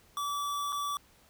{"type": "tone with dropouts", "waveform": "square", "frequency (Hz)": 1153, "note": "D6", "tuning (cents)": -32, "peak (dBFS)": -32, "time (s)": [0.17, 0.97], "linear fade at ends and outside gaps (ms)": 1, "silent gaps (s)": [0.723, 0.727], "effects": ["pink hiss -62 dBFS RMS until 1.29 s"]}